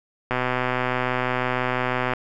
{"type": "click train", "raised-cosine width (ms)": 0.5, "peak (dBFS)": -8, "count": 231, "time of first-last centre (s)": [0.31, 2.135], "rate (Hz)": 126, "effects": []}